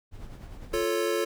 brown noise with tremolo, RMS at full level -39 dBFS, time 0.11-0.85 s, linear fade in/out 50 ms, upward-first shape sine, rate 9.9 Hz, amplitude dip 50%
square chord, F augmented, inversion none, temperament equal, 349.2 / 440 / 554.4 Hz, F4 / A4 / C#5, 0 / 0 / 0 cents, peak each -30 / -29 / -32 dBFS, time 0.73-1.25 s, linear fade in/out 10 ms
effects none

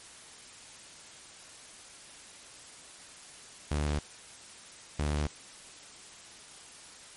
sawtooth tone pair in turn, 74.1 / 74.1 Hz, D2 / D2, +16 / +16 cents, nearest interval unison, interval 0 cents, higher neither, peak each -24 dBFS, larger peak neither, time 3.71-3.99 / 4.99-5.27 s, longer neither, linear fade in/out 5 ms, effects white hiss -50 dBFS RMS until 7.16 s + MP3 48 kbps

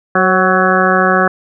harmonic tone with a mistuned harmonic, 186.7 Hz, F#3, 16 cents sharp, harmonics 1 / 2 / 3 / 4 / 6 / 7 / 8 / 9, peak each -17 / -17 / -17 / -17 / -17 / -17 / -17 / -17 dBFS, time 0.15-1.28 s, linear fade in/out 5 ms, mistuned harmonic 3, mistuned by -33 cents, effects none

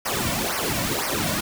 pink noise with flanger, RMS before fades -25 dBFS, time 0.05-1.41 s, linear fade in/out 10 ms, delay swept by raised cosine 0.26 to 2.46 ms, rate 2 Hz, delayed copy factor -0.9, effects none

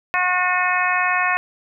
harmonic tone, 362.6 Hz, F#4, 35 cents flat, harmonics 2 / 3 / 4 / 5 / 6 / 7, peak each -24 / -22 / -25 / -22 / -27 / -24 dBFS, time 0.14-1.37 s, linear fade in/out 0 ms, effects none

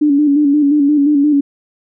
sine tone with vibrato, 290.1 Hz, D4, 21 cents flat, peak -8 dBFS, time 0.01-1.41 s, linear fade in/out 10 ms, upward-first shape square, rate 5.7 Hz, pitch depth 50 cents each way, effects none

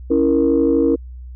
sine chord, A# diminished, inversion first, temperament equal, 277.2 / 329.6 / 466.2 Hz, C#4 / E4 / A#4, 0 / 0 / 0 cents, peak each -16 dBFS, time 0.1-0.96 s, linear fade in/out 10 ms, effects tanh soft clip ceiling -5 dBFS + added 62 Hz sine -31 dBFS peak until 1.35 s

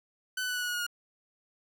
sawtooth tone with pitch steps, 1509 / 1497.7 / 1486.5 / 1475.4 / 1464.3 / 1453.4 / 1442.5 / 1431.7 Hz, F#6 / F#6 / F#6 / F#6 / F#6 / F#6 / F#6 / F6, +34 / +21 / +8 / -5 / -18 / -31 / -44 / +43 cents, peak -27 dBFS, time 0.37-0.866 s, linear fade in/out 5 ms, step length 62 ms, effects none

